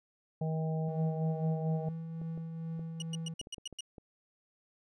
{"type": "harmonic tone", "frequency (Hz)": 159, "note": "D#3", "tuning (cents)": 38, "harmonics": [1, 3, 4, 5], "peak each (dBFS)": [-31, -41, -43, -45], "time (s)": [0.41, 1.89], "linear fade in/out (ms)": 5}
{"type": "tone with tremolo", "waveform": "triangle", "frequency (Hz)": 163.5, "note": "E3", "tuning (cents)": -14, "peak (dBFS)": -33, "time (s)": [0.88, 3.34], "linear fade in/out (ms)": 5, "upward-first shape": "triangle", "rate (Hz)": 2.3, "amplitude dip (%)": 40}
{"type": "clicks", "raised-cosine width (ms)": 2, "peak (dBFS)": -35, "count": 8, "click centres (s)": [2.216, 2.376, 2.794, 3.413, 3.471, 3.582, 3.727, 3.982]}
{"type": "tone bursts", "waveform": "sawtooth", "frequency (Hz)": 2901, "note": "F#7", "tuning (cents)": -35, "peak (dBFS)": -34, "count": 7, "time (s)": [3, 3.807], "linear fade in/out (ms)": 2, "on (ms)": 21, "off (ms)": 110}
{"effects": ["resampled to 24000 Hz"]}